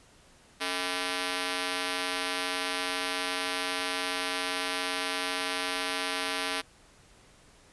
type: ring-modulated tone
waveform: 5% pulse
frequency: 362.1 Hz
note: F#4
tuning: 37 cents flat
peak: -15 dBFS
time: 0.6-6.62 s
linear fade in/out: 20 ms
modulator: 84.9 Hz
effects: pink hiss -58 dBFS RMS until 7.72 s + resampled to 24000 Hz